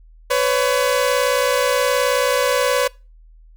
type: tone pair together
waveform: sawtooth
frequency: 503 / 561.8 Hz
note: B4 / C#5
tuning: +32 / +23 cents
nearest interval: major second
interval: 191 cents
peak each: -14 / -15 dBFS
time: 0.3-2.88 s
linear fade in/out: 10 ms
effects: noise-tail reverb RT60 0.3 s tail -24 dB re dry + added 40 Hz sine -43 dBFS peak until 3.56 s